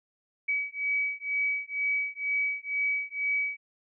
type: beating tone pair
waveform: sine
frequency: 2275 / 2277.1 Hz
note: C#7 / C#7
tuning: +44 / +46 cents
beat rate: 2.1 Hz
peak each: -30 dBFS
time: 0.48-3.57 s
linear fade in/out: 10 ms
effects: none